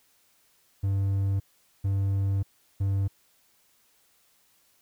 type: tone bursts at uneven times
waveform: triangle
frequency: 98 Hz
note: G2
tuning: in tune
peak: -21 dBFS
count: 3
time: 0.83-1.4 / 1.84-2.43 / 2.8-3.08 s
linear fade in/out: 10 ms
effects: white hiss -65 dBFS RMS until 4.81 s